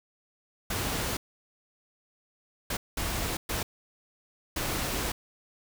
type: noise bursts at uneven times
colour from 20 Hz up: pink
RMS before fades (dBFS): -31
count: 5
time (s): 0.7-1.17 / 2.7-2.77 / 2.97-3.37 / 3.49-3.63 / 4.56-5.12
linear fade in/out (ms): 5
effects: none